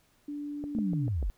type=tone; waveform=sine; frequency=291.5 Hz; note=D4; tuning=13 cents flat; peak=-34 dBFS; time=0.28-1.08 s; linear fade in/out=5 ms
type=click train; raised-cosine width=2 ms; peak=-26 dBFS; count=5; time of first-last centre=0.64-1.227 s; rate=6.81 Hz
type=linear sweep; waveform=sine; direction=down; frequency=233.1 to 37.6 Hz; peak=-27 dBFS; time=0.75-1.3 s; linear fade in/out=0 ms
effects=pink hiss -67 dBFS RMS until 1.37 s